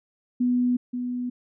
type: tone with echo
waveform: sine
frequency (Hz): 246.9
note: B3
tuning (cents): 0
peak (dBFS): -19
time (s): 0.4-0.77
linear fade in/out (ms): 10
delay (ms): 530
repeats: 1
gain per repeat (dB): -7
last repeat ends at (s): 1.3
effects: none